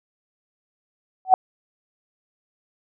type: tone with exponential growth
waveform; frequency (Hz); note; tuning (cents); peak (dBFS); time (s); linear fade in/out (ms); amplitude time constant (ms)
sine; 751; F#5; +26; -4; 1.25-1.34; 1; 18
effects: none